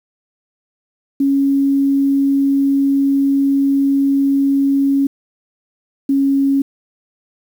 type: tone pair in turn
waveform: sine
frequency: 276.3 / 275.2 Hz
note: C#4 / C#4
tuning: -6 / -12 cents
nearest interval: unison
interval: 6 cents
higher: first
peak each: -11 dBFS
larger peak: neither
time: 1.2-5.07 / 6.09-6.62 s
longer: first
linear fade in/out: 5 ms
effects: 7-bit